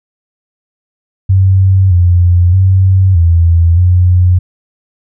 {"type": "tone with pitch steps", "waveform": "sine", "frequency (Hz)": [95.2, 88.2, 94.7, 84.2, 89.9], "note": ["F#2", "F2", "F#2", "E2", "F#2"], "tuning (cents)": [50, 18, 41, 37, -49], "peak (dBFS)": -4, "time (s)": [1.29, 4.39], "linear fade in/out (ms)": 10, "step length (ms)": 620, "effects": []}